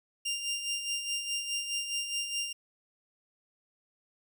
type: tone with tremolo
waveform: 20% pulse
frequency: 2794 Hz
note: F7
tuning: in tune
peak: -25 dBFS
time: 0.25-2.53 s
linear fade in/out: 10 ms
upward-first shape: sine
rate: 4.8 Hz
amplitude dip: 55%
effects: none